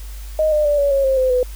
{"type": "tone with pitch steps", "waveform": "sine", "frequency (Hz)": [622.3, 603.2, 584.7, 566.7, 549.3, 532.4, 516.1, 500.2], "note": ["D#5", "D5", "D5", "C#5", "C#5", "C5", "C5", "B4"], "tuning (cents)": [0, 46, -8, 38, -16, 30, -24, 22], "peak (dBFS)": -13, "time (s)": [0.39, 1.43], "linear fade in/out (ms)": 2, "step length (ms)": 130, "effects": ["added 50 Hz sine -29 dBFS peak until 1.55 s", "white hiss -43 dBFS RMS until 1.55 s"]}